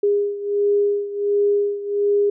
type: beating tone pair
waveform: sine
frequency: 407.4 / 408.8 Hz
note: G#4 / G#4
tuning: -33 / -27 cents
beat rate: 1.4 Hz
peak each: -18 / -22 dBFS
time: 0.03-2.3 s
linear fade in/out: 5 ms
effects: none